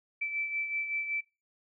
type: beating tone pair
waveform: sine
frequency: 2322 / 2327.3 Hz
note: D7 / D7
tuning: -20 / -16 cents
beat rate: 5.3 Hz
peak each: -31 / -40 dBFS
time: 0.21-1.21 s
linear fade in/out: 10 ms
effects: noise-tail reverb RT60 0.3 s tail -25 dB re dry